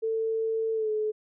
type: tone with pitch glide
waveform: sine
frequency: 446.4 to 429 Hz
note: A4 to A4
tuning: +25 to -44 cents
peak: -25 dBFS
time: 0.02-1.12 s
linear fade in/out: 20 ms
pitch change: -69 cents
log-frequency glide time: 0.74-0.9 s
effects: none